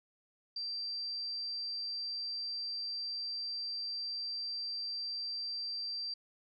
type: tone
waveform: sine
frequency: 4699 Hz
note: D8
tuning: in tune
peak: -36 dBFS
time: 0.56-6.14 s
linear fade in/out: 5 ms
effects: none